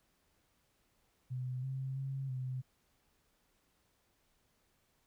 sine tone with pitch steps, 127 / 132.9 / 135.2 / 128.8 Hz, B2 / C3 / C#3 / C3, +49 / +27 / -43 / -27 cents, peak -36 dBFS, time 1.3-2.62 s, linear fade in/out 20 ms, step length 330 ms, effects pink hiss -75 dBFS RMS until 5.06 s

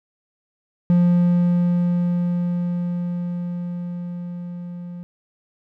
triangle tone with level ramp, 175.4 Hz, F3, 8 cents sharp, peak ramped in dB -10 to -29 dBFS, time 0.9-5.03 s, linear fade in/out 0 ms, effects none

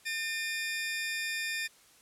sawtooth tone pair together, 1800 / 2428 Hz, A6 / D#7, +39 / -43 cents, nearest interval perfect fourth, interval 518 cents, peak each -31 / -32 dBFS, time 0.05-1.68 s, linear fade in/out 20 ms, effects white hiss -60 dBFS RMS until 2.01 s + low-pass 11000 Hz 12 dB/octave

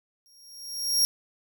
sawtooth tone with exponential growth, 5588 Hz, F8, in tune, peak -15 dBFS, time 0.26-1.05 s, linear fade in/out 0 ms, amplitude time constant 170 ms, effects none

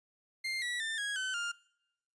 30% pulse tone with pitch steps, 2105 / 1941.5 / 1790.7 / 1651.5 / 1523.3 / 1404.9 Hz, C7 / B6 / A6 / G#6 / F#6 / F6, +10 / -30 / +30 / -10 / +50 / +10 cents, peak -31 dBFS, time 0.44-1.52 s, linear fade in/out 10 ms, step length 180 ms, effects noise-tail reverb RT60 0.9 s tail -26 dB re dry + resampled to 22050 Hz

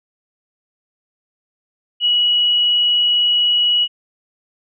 sine tone, 2921 Hz, F#7, 23 cents flat, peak -12 dBFS, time 2-3.88 s, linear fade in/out 50 ms, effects none

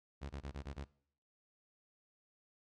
sawtooth tone bursts, 70 Hz, C#2, 18 cents sharp, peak -38 dBFS, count 6, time 0.21-0.849 s, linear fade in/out 20 ms, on 89 ms, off 21 ms, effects noise-tail reverb RT60 0.6 s tail -21 dB re dry + low-pass 6000 Hz 12 dB/octave

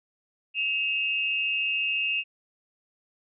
sine tone pair together, 2563 / 2777 Hz, E7 / F7, -49 / -10 cents, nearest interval minor second, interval 139 cents, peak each -27 dBFS, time 0.54-2.24 s, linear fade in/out 50 ms, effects none

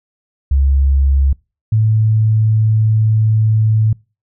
sine tone pair in turn, 68.5 / 109.4 Hz, C#2 / A2, -20 / -9 cents, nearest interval minor sixth, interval 811 cents, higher second, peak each -9 dBFS, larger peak neither, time 0.51-1.33 / 1.72-3.93 s, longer second, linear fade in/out 5 ms, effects noise-tail reverb RT60 0.3 s tail -25 dB re dry

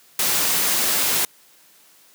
white noise, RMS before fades -20 dBFS, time 0.19-1.25 s, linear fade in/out 2 ms, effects white hiss -53 dBFS RMS until 2.14 s + high-pass 150 Hz 12 dB/octave

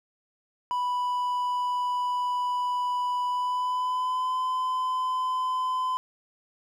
triangle tone with pitch glide, 987.8 to 1019.7 Hz, B5 to C6, 0 to -45 cents, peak -23 dBFS, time 0.71-5.97 s, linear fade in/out 0 ms, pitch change +55 cents, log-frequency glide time 3.27-4.37 s, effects none

